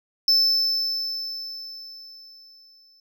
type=tone with exponential decay; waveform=triangle; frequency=5274 Hz; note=E8; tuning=in tune; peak=-13 dBFS; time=0.28-3 s; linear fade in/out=2 ms; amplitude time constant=590 ms; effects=none